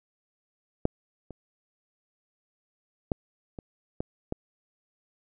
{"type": "clicks", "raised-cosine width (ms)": 2, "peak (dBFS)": [-9, -27, -12, -25, -17, -16], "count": 6, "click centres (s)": [0.854, 1.307, 3.118, 3.588, 4.005, 4.324], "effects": []}